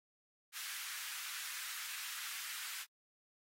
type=high-pass noise; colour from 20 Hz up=pink; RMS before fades=-45 dBFS; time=0.52-2.86 s; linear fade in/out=50 ms; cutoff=1400 Hz; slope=24 dB/octave; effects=AAC 48 kbps